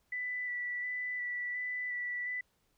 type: tone with vibrato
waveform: sine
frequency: 1975.5 Hz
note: B6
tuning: in tune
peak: -34 dBFS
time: 0.12-2.41 s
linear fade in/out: 5 ms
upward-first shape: square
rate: 1.4 Hz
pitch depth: 13 cents each way
effects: pink hiss -75 dBFS RMS until 2.77 s